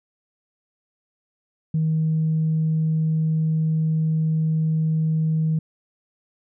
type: tone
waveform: sine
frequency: 158.4 Hz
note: D#3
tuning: 31 cents sharp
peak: -17 dBFS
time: 1.74-5.59 s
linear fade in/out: 5 ms
effects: tanh soft clip ceiling -14 dBFS